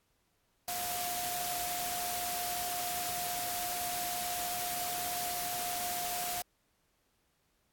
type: tone in noise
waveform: sine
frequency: 711 Hz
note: F5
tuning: 31 cents sharp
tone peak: -37 dBFS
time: 0.68-6.42 s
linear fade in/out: 2 ms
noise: white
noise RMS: -37 dBFS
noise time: 0.68-6.42 s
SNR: -3 dB
effects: pink hiss -75 dBFS RMS until 7.72 s + AAC 64 kbps